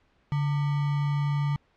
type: tone with sample-and-hold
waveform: sine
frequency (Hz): 144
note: D3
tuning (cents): -34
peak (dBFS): -23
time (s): 0.32-1.56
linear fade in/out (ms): 0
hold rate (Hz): 1050
effects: pink hiss -66 dBFS RMS until 1.76 s + low-pass 3000 Hz 12 dB/octave